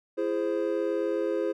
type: chord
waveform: triangle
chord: E augmented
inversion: none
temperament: equal with one note detuned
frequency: 336.4 / 415.3 / 523.3 Hz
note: E4 / G#4 / B#4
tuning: +35 / 0 / 0 cents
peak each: -28 dBFS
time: 0.17-1.53 s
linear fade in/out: 20 ms
effects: none